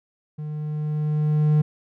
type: tone with level ramp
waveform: triangle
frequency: 151.5 Hz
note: D#3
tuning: 46 cents flat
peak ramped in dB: -27 to -12 dBFS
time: 0.38-1.62 s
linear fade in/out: 10 ms
effects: none